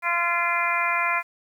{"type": "harmonic tone", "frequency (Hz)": 344, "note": "F4", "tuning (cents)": -26, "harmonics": [2, 3, 4, 5, 6, 7], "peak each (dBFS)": [-31, -26, -28, -31, -27, -27], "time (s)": [0.02, 1.23], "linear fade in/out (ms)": 50, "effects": ["9-bit"]}